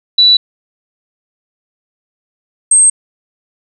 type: tone pair in turn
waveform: sine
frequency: 3951 / 8372 Hz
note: B7 / C9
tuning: 0 / 0 cents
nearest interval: octave + minor second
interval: 1300 cents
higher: second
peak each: -4 dBFS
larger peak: neither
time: 0.18-0.37 / 2.71-2.9 s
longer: neither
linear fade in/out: 5 ms
effects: none